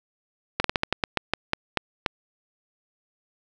slowing click train, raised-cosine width 0.3 ms, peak -5 dBFS, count 12, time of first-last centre 0.6-2.062 s, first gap 43 ms, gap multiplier 1.21, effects none

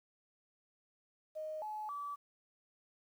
sine tone with pitch steps, 622 / 854 / 1152 Hz, D#5 / G#5 / D6, -1 / +48 / -34 cents, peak -39 dBFS, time 1.35-2.16 s, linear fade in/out 20 ms, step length 270 ms, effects 11-bit

